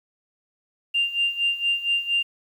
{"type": "tone with tremolo", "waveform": "sine", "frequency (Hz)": 2791, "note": "F7", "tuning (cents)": -2, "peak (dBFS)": -17, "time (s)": [0.94, 2.23], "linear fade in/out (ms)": 10, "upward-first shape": "sine", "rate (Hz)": 4.3, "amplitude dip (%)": 80, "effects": ["tanh soft clip ceiling -13 dBFS", "9-bit"]}